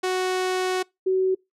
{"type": "tone pair in turn", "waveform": ["sawtooth", "sine"], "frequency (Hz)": [370, 376.3], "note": ["F#4", "F#4"], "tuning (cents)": [0, 29], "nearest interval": "unison", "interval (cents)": 29, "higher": "second", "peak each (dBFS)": -18, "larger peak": "neither", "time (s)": [[0.03, 0.83], [1.06, 1.35]], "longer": "first", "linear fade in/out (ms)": 10, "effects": ["noise-tail reverb RT60 0.2 s tail -25 dB re dry", "low-pass 9000 Hz 12 dB/octave"]}